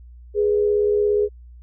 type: tone pair together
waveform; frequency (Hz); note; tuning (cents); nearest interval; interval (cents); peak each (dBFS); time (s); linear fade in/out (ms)
sine; 415.3 / 492.4; G#4 / B4; 0 / -5; minor third; 295; -16 / -25; 0.34-1.29; 50
effects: added 60 Hz sine -40 dBFS peak until 1.62 s